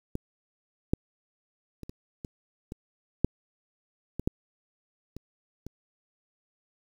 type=clicks; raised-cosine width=3 ms; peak=-18 / -10 / -27 / -27 / -25 / -24 / -8 / -19 / -12 / -27 / -26 dBFS; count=11; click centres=0.154 / 0.935 / 1.833 / 1.895 / 2.248 / 2.721 / 3.246 / 4.196 / 4.275 / 5.166 / 5.666 s; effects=8-bit